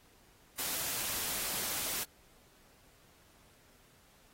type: noise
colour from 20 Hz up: white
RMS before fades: -36 dBFS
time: 0.58-2.04 s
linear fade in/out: 10 ms
effects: pink hiss -64 dBFS RMS until 4.33 s + AAC 48 kbps